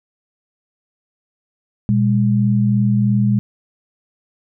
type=tone pair together; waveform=sine; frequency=120.41 / 203.5 Hz; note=B2 / G#3; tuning=-43 / -35 cents; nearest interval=major sixth; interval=908 cents; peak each=-15 dBFS; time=1.89-3.39 s; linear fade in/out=0 ms; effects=none